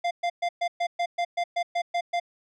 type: tone bursts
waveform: square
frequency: 696 Hz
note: F5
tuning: 6 cents flat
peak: -24 dBFS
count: 12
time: 0.04-2.2 s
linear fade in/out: 10 ms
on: 70 ms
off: 120 ms
effects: low-pass 4000 Hz 12 dB/octave